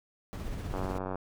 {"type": "noise with tremolo", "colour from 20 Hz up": "brown", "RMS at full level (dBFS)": -35, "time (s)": [0.33, 0.98], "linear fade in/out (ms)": 0, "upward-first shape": "sine", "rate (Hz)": 16, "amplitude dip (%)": 35}
{"type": "click train", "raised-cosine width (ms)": 1, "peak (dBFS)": -21, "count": 40, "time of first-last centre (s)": [0.74, 1.156], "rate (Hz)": 93.7}
{"effects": []}